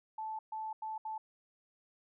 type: tone bursts at uneven times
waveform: sine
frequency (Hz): 874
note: A5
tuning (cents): -12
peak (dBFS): -37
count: 4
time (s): 0.18-0.39 / 0.52-0.73 / 0.82-0.98 / 1.05-1.18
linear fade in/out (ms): 5
effects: none